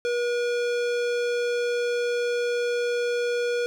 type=tone with hard clipping; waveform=sine; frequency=481.3 Hz; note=B4; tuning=45 cents flat; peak=-25 dBFS; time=0.05-3.66 s; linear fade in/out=0 ms; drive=18 dB; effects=none